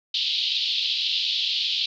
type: band-pass noise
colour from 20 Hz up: pink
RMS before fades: -25 dBFS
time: 0.14-1.86 s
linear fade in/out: 5 ms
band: 3000 to 4400 Hz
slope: 48 dB/octave
effects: none